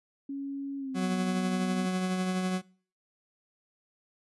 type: tone with pitch glide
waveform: sine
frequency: 277.2 to 245.5 Hz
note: C#4 to B3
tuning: 0 to -10 cents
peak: -33 dBFS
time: 0.29-1.86 s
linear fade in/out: 5 ms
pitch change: -210 cents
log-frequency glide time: 0.78-1.1 s
type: tone with tremolo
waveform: 40% pulse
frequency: 185 Hz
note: F#3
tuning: in tune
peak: -25 dBFS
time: 0.94-2.62 s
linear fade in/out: 50 ms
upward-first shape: triangle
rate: 12 Hz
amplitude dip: 35%
effects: noise-tail reverb RT60 0.5 s tail -24 dB re dry + resampled to 24000 Hz